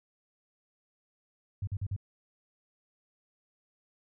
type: tone bursts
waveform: sine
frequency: 98.5 Hz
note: G2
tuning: 9 cents sharp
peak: -30 dBFS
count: 4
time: 1.62-1.964 s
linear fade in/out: 5 ms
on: 53 ms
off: 44 ms
effects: none